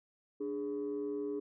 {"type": "tone pair together", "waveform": "sine", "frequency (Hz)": [293.7, 414.6], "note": ["D4", "G#4"], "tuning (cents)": [0, -3], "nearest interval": "tritone", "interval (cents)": 597, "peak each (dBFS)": [-37, -35], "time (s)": [0.4, 1.4], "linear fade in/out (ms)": 10, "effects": ["tanh soft clip ceiling -30 dBFS"]}